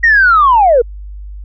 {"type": "linear sweep", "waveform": "sine", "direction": "down", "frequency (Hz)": [1900, 444.9], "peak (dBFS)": -4, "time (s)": [0.03, 0.82], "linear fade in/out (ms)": 10, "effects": ["tanh soft clip ceiling 0 dBFS", "added 50 Hz sine -25 dBFS peak until 1.44 s"]}